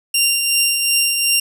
15% pulse tone with tremolo, 2778 Hz, F7, 10 cents flat, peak -5 dBFS, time 0.14-1.4 s, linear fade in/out 5 ms, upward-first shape triangle, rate 2.7 Hz, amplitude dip 45%, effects none

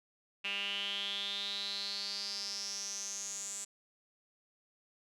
sawtooth tone with band-pass filter sweep, 200 Hz, G3, 35 cents sharp, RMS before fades -39 dBFS, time 0.44-3.65 s, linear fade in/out 10 ms, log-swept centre 2700 to 7500 Hz, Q 8.1, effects none

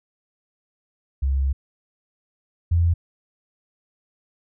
sine tone pair in turn, 67.7 / 84.98 Hz, C#2 / F2, -40 / -47 cents, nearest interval major third, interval 393 cents, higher second, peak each -18 / -15 dBFS, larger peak second, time 1.22-1.53 / 2.71-2.94 s, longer first, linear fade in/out 10 ms, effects none

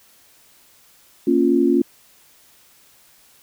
sine chord, Bb minor, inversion none, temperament equal, 233.1 / 277.2 / 349.2 Hz, Bb3 / Db4 / F4, 0 / 0 / 0 cents, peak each -20 / -17 / -17 dBFS, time 1.27-1.82 s, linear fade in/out 5 ms, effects white hiss -53 dBFS RMS until 3.42 s

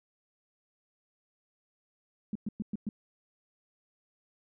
sine tone bursts, 210 Hz, G#3, 19 cents sharp, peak -30 dBFS, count 5, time 2.33-2.89 s, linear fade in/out 2 ms, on 24 ms, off 110 ms, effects none

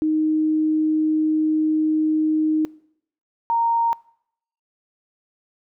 sine tone pair in turn, 311.1 / 927.1 Hz, D#4 / A#5, 0 / -10 cents, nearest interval octave + perfect fifth, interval 1890 cents, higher second, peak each -17 dBFS, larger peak neither, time 0.02-2.65 / 3.5-3.93 s, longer first, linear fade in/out 0 ms, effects noise-tail reverb RT60 0.7 s tail -23 dB re dry

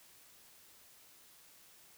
silence, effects white hiss -61 dBFS RMS until 1.97 s

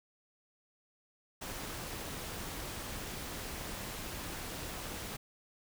pink noise with amplitude modulation, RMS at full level -40 dBFS, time 1.41-5.17 s, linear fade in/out 10 ms, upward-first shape sine, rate 272 Hz, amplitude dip 40%, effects none

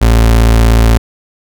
35% pulse tone, 56.6 Hz, A1, 50 cents sharp, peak -3 dBFS, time 0.01-0.98 s, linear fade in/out 10 ms, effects none

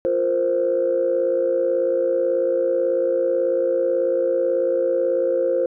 sine chord, F suspended fourth, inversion none, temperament just, 349.2 / 465.6 / 523.8 Hz, F4 / Bb4 / C5, 0 / -2 / +2 cents, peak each -24 / -24 / -18 dBFS, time 0.05-5.66 s, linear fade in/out 0 ms, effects tanh soft clip ceiling -10 dBFS

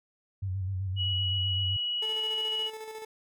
sine tone with vibrato, 94.8 Hz, F#2, 43 cents sharp, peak -29 dBFS, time 0.42-1.77 s, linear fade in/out 10 ms, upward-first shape square, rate 7.8 Hz, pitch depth 48 cents each way
sine tone, 2921 Hz, F#7, 23 cents flat, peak -28 dBFS, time 0.96-2.71 s, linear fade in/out 50 ms
30% pulse tone with tremolo, 438 Hz, A4, 8 cents flat, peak -35 dBFS, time 2.02-3.05 s, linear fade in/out 5 ms, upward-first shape square, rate 14 Hz, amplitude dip 40%
effects none

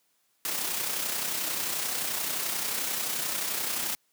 white noise with amplitude modulation, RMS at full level -29 dBFS, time 0.45-3.95 s, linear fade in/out 0 ms, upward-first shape sine, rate 31.4 Hz, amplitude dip 40%, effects white hiss -71 dBFS RMS until 4.12 s + high-pass 150 Hz 12 dB/octave

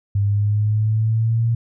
sine linear sweep, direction up, 100 to 116.54 Hz, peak -15 dBFS, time 0.15-1.55 s, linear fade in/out 5 ms, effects none

